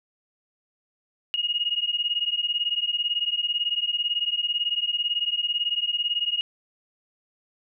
sine beating tone pair, 2863 / 2881 Hz, F7 / F#7, +42 / -47 cents, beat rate 18 Hz, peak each -26 / -26 dBFS, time 1.34-6.41 s, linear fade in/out 0 ms, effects none

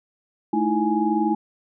sine tone cluster, 218.3 / 311.7 / 332 / 834 Hz, A3 / D#4 / E4 / G#5, -13 / +3 / +12 / +7 cents, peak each -24 dBFS, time 0.53-1.35 s, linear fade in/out 5 ms, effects none

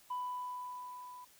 sine tone with level ramp, 994 Hz, B5, 11 cents sharp, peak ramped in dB -33 to -48 dBFS, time 0.1-1.25 s, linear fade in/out 10 ms, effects tanh soft clip ceiling -33 dBFS + white hiss -63 dBFS RMS until 1.39 s

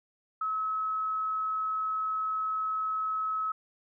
sine tone, 1288 Hz, E6, 41 cents flat, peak -28 dBFS, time 0.41-3.52 s, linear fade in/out 5 ms, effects none

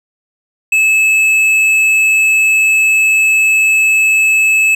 triangle tone with tanh clipping, 2602 Hz, E7, 23 cents flat, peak -9 dBFS, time 0.72-4.75 s, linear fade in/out 5 ms, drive 12 dB, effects none

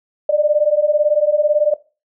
sine beating tone pair, 587.3 / 605.3 Hz, D5 / D#5, 0 / -48 cents, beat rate 18 Hz, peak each -15 dBFS, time 0.29-1.74 s, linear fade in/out 5 ms, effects noise-tail reverb RT60 0.3 s tail -18 dB re dry

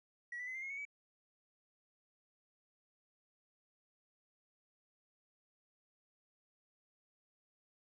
triangle tone with pitch steps, 1925 / 1980.3 / 2037 / 2096 / 2156 / 2218 / 2281 Hz, B6 / B6 / C7 / C7 / C#7 / C#7 / C#7, -45 / +4 / -47 / +2 / -49 / 0 / +49 cents, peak -38 dBFS, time 0.32-0.852 s, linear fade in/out 5 ms, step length 76 ms, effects tanh soft clip ceiling -38 dBFS + resampled to 22050 Hz

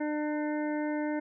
harmonic tone, 300.3 Hz, D4, 39 cents sharp, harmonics 1 / 2 / 3 / 5 / 6 / 7, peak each -30 / -36 / -40 / -44 / -46 / -47 dBFS, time 0-1.2 s, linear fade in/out 10 ms, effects none

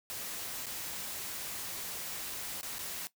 white noise with dropouts, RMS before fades -40 dBFS, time 0.1-3.07 s, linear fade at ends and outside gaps 0 ms, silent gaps 0.659-0.666 / 2.611-2.63 / 2.784-2.791 s, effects noise-tail reverb RT60 0.1 s tail -17 dB re dry

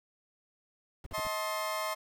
brown noise bursts, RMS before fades -42 dBFS, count 4, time 1.04-1.271 s, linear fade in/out 2 ms, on 24 ms, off 45 ms
30% pulse chord, A diminished, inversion second, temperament just, 633.6 / 880 / 1056 Hz, Eb5 / A5 / C6, +31 / 0 / +16 cents, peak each -33 / -39 / -33 dBFS, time 1.13-1.95 s, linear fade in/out 20 ms
effects none

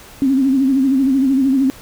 sine tone with vibrato, 267.9 Hz, C4, 41 cents sharp, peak -11 dBFS, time 0.22-1.7 s, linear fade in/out 0 ms, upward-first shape sine, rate 13 Hz, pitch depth 73 cents each way, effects pink hiss -40 dBFS RMS until 1.81 s

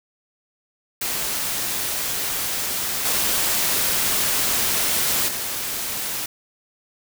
white noise with level steps, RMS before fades -25 / -21 / -27 dBFS, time 1.01-6.26 s, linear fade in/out 5 ms, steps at 3.05 / 5.28 s, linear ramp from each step 5 ms, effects none

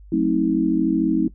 sine chord, F# diminished seventh, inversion none, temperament just, 185 / 222 / 266.4 / 319.7 Hz, F#3 / A3 / C4 / Eb4, 0 / +16 / +31 / +47 cents, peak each -24 / -24 / -22 / -19 dBFS, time 0.12-1.28 s, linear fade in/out 5 ms, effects noise-tail reverb RT60 0.1 s tail -17 dB re dry + added 50 Hz sine -41 dBFS peak until 1.34 s

